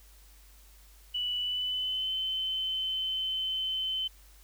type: tone with pitch glide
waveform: sine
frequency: 2960 to 3063 Hz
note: F#7 to G7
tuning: 0 to -41 cents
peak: -29 dBFS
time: 1.14-4.08 s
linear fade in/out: 10 ms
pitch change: +59 cents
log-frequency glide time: 1.39-2.13 s
effects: added 50 Hz sine -54 dBFS peak until 4.43 s + white hiss -60 dBFS RMS until 4.43 s